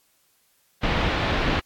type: low-pass noise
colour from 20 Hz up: pink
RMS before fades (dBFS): -23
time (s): 0.83-1.6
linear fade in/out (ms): 5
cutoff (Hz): 3600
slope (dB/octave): 24
effects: white hiss -64 dBFS RMS until 1.65 s + AAC 64 kbps